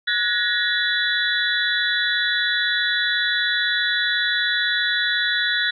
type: tone cluster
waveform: sine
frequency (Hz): 1459 / 1690 / 1882 / 3452 / 3927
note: F#6 / G#6 / A#6 / A7 / B7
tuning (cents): -25 / +30 / +16 / -34 / -11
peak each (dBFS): -25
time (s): 0.07-5.71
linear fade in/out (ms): 10
effects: none